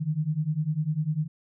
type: beating tone pair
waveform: sine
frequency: 148.4 / 158.4 Hz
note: D3 / D#3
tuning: +18 / +31 cents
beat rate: 10 Hz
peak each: -28 / -27 dBFS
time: 0-1.28 s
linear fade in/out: 20 ms
effects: none